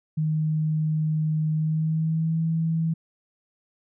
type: tone with pitch glide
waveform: sine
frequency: 155.56 to 162.64 Hz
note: D#3 to E3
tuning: 0 to -23 cents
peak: -21 dBFS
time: 0.17-2.94 s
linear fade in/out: 10 ms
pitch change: +77 cents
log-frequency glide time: 1.54-2.41 s
effects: none